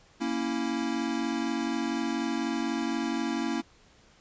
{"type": "chord", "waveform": "square", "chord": "A# diminished", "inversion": "none", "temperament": "equal", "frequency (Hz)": [233.1, 277.2, 329.6], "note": ["A#3", "C#4", "E4"], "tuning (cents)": [0, 0, 0], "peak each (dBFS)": -33, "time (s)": [0.2, 3.62], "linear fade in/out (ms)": 20, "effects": ["pink hiss -59 dBFS RMS until 4.2 s", "resampled to 16000 Hz"]}